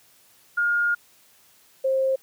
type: tone pair in turn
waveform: sine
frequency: 1420 / 530.7 Hz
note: F6 / C5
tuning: +28 / +24 cents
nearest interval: octave + perfect fourth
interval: 1704 cents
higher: first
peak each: -19 dBFS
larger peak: neither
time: 0.57-0.95 / 1.84-2.16 s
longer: first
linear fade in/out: 10 ms
effects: white hiss -57 dBFS RMS until 2.22 s + high-pass 60 Hz 12 dB/octave